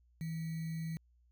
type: tone with sample-and-hold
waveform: sine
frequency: 162 Hz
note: E3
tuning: 30 cents flat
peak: -36 dBFS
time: 0.21-0.97 s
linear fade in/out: 0 ms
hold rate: 2100 Hz
effects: added 60 Hz sine -65 dBFS peak until 1.31 s